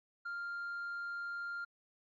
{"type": "tone with tanh clipping", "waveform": "sine", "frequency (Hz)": 1396.9, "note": "F6", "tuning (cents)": 0, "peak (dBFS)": -39, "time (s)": [0.25, 1.65], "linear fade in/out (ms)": 10, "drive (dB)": 1, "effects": ["Opus 48 kbps"]}